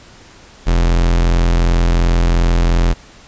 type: tone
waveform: 45% pulse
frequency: 42.8 Hz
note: F1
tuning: 34 cents flat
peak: -10 dBFS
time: 0.66-2.94 s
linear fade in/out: 20 ms
effects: pink hiss -42 dBFS RMS until 3.27 s + resampled to 16000 Hz